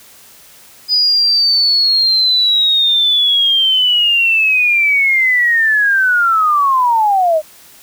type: linear sweep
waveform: sine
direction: down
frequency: 4978 to 602 Hz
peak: -9 dBFS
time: 0.88-7.42 s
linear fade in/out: 50 ms
effects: white hiss -42 dBFS RMS until 7.82 s